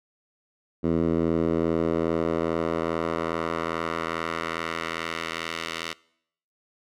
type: tone with band-pass filter sweep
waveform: 10% pulse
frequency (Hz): 82.4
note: E2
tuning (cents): 0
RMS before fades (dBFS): -27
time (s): 0.83-5.94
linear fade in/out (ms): 20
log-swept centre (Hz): 280 to 3100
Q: 0.95
effects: noise-tail reverb RT60 0.7 s tail -23 dB re dry

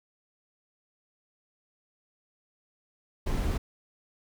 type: noise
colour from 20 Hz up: brown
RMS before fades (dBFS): -28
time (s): 3.26-3.58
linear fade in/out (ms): 10
effects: none

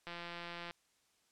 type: click train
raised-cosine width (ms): 0.3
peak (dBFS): -29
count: 111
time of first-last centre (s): 0.07-0.71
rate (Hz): 172
effects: white hiss -74 dBFS RMS until 1.31 s + low-pass 9000 Hz 12 dB/octave

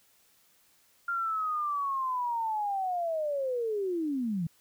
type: linear sweep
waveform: sine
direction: down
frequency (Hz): 1400 to 155.56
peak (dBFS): -28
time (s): 1.08-4.47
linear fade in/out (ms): 5
effects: white hiss -65 dBFS RMS until 4.6 s

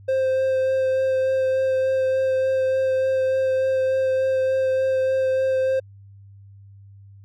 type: tone with vibrato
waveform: triangle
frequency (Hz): 525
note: C5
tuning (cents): +6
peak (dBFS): -16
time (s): 0.08-5.8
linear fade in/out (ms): 10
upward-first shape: sine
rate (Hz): 3.4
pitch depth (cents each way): 10
effects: added 99 Hz sine -43 dBFS peak until 7.24 s

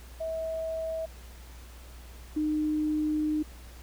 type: tone pair in turn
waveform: sine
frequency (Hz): 647 / 305.3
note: E5 / D#4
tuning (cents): -32 / -33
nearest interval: octave + minor second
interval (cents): 1301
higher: first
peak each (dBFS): -30 / -25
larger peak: second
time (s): 0.2-1.06 / 2.36-3.43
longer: second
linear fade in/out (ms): 10
effects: added 60 Hz sine -45 dBFS peak until 3.82 s + pink hiss -53 dBFS RMS until 3.82 s

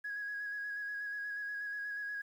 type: tone with vibrato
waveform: sine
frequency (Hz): 1661.2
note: G#6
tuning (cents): 0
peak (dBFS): -36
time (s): 0.04-2.22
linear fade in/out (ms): 10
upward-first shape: square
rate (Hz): 8.3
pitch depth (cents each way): 17
effects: tanh soft clip ceiling -33 dBFS + 11-bit

